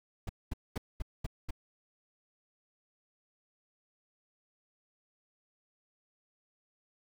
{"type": "noise bursts", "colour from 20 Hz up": "brown", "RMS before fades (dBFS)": -34, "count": 6, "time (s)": [0.27, 1.508], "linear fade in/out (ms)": 5, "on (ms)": 23, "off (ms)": 220, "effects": []}